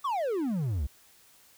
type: exponential sweep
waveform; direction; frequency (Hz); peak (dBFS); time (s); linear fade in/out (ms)
triangle; down; 1190 to 61.74; -25; 0.04-0.87; 10
effects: white hiss -59 dBFS RMS until 1.57 s